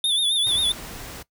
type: tone with vibrato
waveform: square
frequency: 3553 Hz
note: A7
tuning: 16 cents sharp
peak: -19 dBFS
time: 0.04-0.72 s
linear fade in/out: 2 ms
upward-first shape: sine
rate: 7.5 Hz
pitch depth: 77 cents each way
type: noise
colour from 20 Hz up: pink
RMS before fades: -37 dBFS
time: 0.46-1.23 s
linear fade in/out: 10 ms
effects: noise-tail reverb RT60 0.1 s tail -19 dB re dry